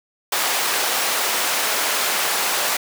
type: high-pass noise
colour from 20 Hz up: pink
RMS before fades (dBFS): -21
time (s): 0.32-2.77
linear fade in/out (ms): 5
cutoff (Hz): 680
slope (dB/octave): 12
effects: none